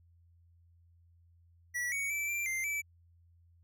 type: tone with pitch steps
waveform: square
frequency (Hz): 1944 / 2237 / 2321 / 2359 / 2091 / 2311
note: B6 / C#7 / D7 / D7 / C7 / D7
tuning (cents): -28 / +15 / -21 / +7 / -2 / -28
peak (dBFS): -33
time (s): 1.74-2.82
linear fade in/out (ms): 20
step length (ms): 180
effects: added 85 Hz sine -61 dBFS peak until 3.63 s